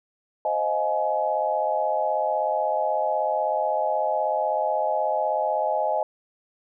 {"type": "chord", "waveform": "sine", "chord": "F minor seventh", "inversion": "second", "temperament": "equal with one note detuned", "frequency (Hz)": [523.3, 622.3, 698.5, 845.1], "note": ["C5", "Eb5", "F5", "Ab5"], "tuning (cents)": [0, 0, 0, 30], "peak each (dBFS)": [-30, -25, -30, -25], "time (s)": [0.45, 6.03], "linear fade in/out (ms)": 2, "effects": []}